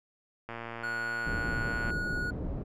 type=click train; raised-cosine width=0.5 ms; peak=-24 dBFS; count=165; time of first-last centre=0.49-1.904 s; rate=116 Hz
type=tone; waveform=triangle; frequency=1455 Hz; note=F#6; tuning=29 cents flat; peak=-30 dBFS; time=0.83-2.31 s; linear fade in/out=10 ms
type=low-pass noise; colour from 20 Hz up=pink; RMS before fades=-35 dBFS; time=1.25-2.64 s; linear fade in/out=20 ms; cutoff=410 Hz; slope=12 dB/octave
effects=none